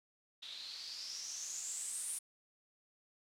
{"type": "noise with low-pass filter sweep", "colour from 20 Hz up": "blue", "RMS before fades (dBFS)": -44, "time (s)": [0.42, 2.19], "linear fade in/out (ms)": 10, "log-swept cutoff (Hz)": [3600, 9700], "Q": 7.8, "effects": []}